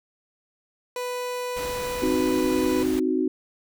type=tone; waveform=30% pulse; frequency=494.9 Hz; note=B4; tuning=4 cents sharp; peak=-25 dBFS; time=0.96-2.83 s; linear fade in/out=2 ms
type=noise; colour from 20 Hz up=pink; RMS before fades=-36 dBFS; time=1.56-3 s; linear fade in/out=10 ms
type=chord; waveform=sine; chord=C diminished; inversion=none; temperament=equal; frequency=261.6 / 311.1 / 370 Hz; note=C4 / Eb4 / Gb4; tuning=0 / 0 / 0 cents; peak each=-25 dBFS; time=2.02-3.28 s; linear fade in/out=5 ms
effects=none